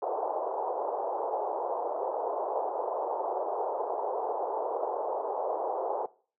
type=band-pass noise; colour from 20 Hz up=white; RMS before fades=-32 dBFS; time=0.02-6.06 s; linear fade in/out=2 ms; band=400 to 920 Hz; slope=48 dB/octave; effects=noise-tail reverb RT60 0.4 s tail -20 dB re dry